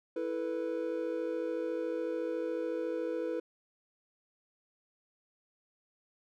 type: chord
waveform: triangle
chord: E suspended fourth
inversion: none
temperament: equal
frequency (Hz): 329.6 / 440 / 493.9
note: E4 / A4 / B4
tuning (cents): 0 / 0 / 0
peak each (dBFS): -35 / -37 / -33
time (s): 0.16-3.4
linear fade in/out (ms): 5
effects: none